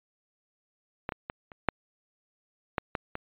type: clicks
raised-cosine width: 0.5 ms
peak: -16 / -19 / -19 / -30 / -7 / -11 / -14 / -19 dBFS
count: 8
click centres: 1.091 / 1.122 / 1.299 / 1.518 / 1.687 / 2.782 / 2.952 / 3.154 s
effects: resampled to 8000 Hz